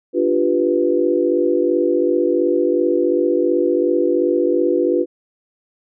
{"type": "chord", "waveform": "sine", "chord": "G dominant seventh", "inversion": "second", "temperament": "equal", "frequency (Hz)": [293.7, 349.2, 392, 493.9], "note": ["D4", "F4", "G4", "B4"], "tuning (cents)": [0, 0, 0, 0], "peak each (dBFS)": [-21, -17, -22, -19], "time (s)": [0.13, 5.06], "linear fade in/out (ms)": 50, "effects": []}